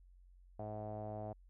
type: tone with low-pass filter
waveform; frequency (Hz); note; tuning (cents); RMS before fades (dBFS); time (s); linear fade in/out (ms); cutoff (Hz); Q
sawtooth; 106.5; G#2; +44; -44; 0.59-1.33; 5; 690; 9.1
effects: added 45 Hz sine -59 dBFS peak until 1.49 s